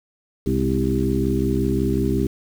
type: harmonic tone with a mistuned harmonic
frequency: 65.5 Hz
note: C2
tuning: 2 cents sharp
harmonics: 1 / 2 / 3 / 4 / 5 / 6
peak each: -25 / -25 / -25 / -25 / -25 / -25 dBFS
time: 0.46-2.27 s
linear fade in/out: 5 ms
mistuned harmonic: 3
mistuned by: +64 cents
effects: 7-bit